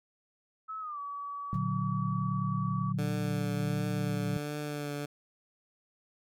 sine tone with pitch glide, 1295 to 1140.5 Hz, E6 to C#6, -31 to +49 cents, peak -36 dBFS, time 0.68-2.93 s, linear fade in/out 20 ms, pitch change -220 cents, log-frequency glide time 0.8-0.99 s
sine chord, Bb augmented, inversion none, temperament equal, 116.54 / 146.83 / 185 Hz, Bb2 / D3 / F#3, 0 / 0 / 0 cents, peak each -34 / -33 / -33 dBFS, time 1.53-4.37 s, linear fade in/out 0 ms
brown noise with exponential decay, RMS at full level -39 dBFS, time 1.54-1.63 s, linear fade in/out 1 ms, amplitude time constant 19 ms
15% pulse tone with vibrato, 146.83 Hz, D3, in tune, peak -28 dBFS, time 2.98-5.06 s, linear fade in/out 10 ms, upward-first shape triangle, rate 1.4 Hz, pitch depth 26 cents each way
effects none

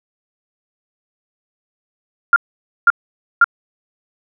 sine tone bursts, 1396.9 Hz, F6, in tune, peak -5 dBFS, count 3, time 2.33-3.443 s, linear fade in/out 2 ms, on 31 ms, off 510 ms, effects none

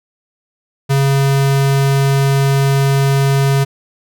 square tone, 137.6 Hz, C#3, 12 cents flat, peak -11 dBFS, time 0.89-3.65 s, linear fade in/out 20 ms, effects none

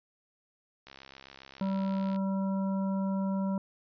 click train, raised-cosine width 0.2 ms, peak -30 dBFS, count 88, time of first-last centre 0.87-2.161 s, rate 67.4 Hz
harmonic tone, 193.4 Hz, G3, 23 cents flat, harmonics 1 / 3 / 5 / 7, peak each -28 / -39 / -41 / -50 dBFS, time 1.61-3.58 s, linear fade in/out 2 ms
effects resampled to 11025 Hz

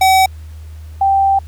square / sine tone pair in turn, 760 / 783.2 Hz, F#5 / G5, +46 / -2 cents, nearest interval minor second, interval 52 cents, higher second, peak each -8 / -9 dBFS, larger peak first, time 0.01-0.26 / 1.01-1.39 s, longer second, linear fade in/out 5 ms, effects added 78 Hz sine -29 dBFS peak until 1.47 s + pink hiss -49 dBFS RMS until 1.47 s

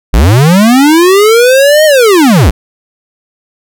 square linear two-way sweep, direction up then down, 43.65 to 630 to 43.65 Hz, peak -3 dBFS, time 0.13-2.51 s, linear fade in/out 10 ms, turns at 1.85 s, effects none

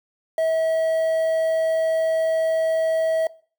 triangle tone with quantisation, 646 Hz, E5, 35 cents flat, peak -16 dBFS, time 0.38-3.27 s, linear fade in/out 2 ms, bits 7, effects noise-tail reverb RT60 0.4 s tail -20 dB re dry

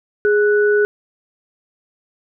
sine tone pair together, 415.3 / 1480 Hz, G#4 / F#6, 0 / 0 cents, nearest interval octave + minor seventh, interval 2200 cents, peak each -12 / -19 dBFS, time 0.25-0.85 s, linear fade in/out 0 ms, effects none

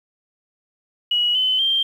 sine tone with pitch steps, 2915 / 3039 / 3168 Hz, F#7 / F#7 / G7, -26 / +46 / +18 cents, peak -16 dBFS, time 1.11-1.83 s, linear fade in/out 5 ms, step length 240 ms, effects 8-bit

